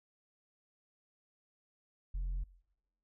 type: tone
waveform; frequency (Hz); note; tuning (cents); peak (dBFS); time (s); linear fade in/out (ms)
sine; 43.65; F1; 0; -31; 2.14-2.44; 10
effects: noise-tail reverb RT60 0.9 s tail -24 dB re dry + tanh soft clip ceiling -33 dBFS